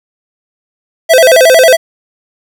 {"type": "tone with vibrato", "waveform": "square", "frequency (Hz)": 582, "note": "D5", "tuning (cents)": -16, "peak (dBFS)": -3, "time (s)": [1.09, 1.77], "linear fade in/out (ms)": 20, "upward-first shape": "square", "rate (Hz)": 11, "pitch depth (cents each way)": 210, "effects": ["7-bit"]}